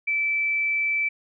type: tone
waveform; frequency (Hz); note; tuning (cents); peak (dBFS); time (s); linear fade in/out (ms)
sine; 2320; D7; -22; -21; 0.07-1.09; 10
effects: none